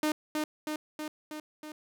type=tone with echo; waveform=sawtooth; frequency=305.3 Hz; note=D#4; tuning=33 cents flat; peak=-22 dBFS; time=0.03-0.12 s; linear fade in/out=2 ms; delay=320 ms; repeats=5; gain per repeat=-3 dB; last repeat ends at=1.72 s; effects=none